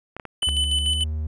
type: clicks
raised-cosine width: 0.5 ms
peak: -19 dBFS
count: 5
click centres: 0.166 / 0.198 / 0.253 / 0.429 / 0.488 s
type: tone with tremolo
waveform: square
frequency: 3008 Hz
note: F#7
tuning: 28 cents sharp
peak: -20 dBFS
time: 0.42-1.04 s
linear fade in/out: 5 ms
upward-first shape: square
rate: 6.8 Hz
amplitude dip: 45%
type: tone with pitch glide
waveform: triangle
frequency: 71.3 to 77.31 Hz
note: C#2 to D#2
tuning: +49 to -11 cents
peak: -22 dBFS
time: 0.47-1.27 s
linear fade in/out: 5 ms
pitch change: +140 cents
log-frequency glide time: 0.8-1 s
effects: resampled to 22050 Hz